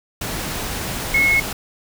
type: tone in noise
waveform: sine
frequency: 2179 Hz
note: C#7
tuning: 30 cents flat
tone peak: -13 dBFS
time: 1.14-1.4 s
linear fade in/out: 5 ms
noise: pink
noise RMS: -26 dBFS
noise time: 0.21-1.53 s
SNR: +10 dB
effects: none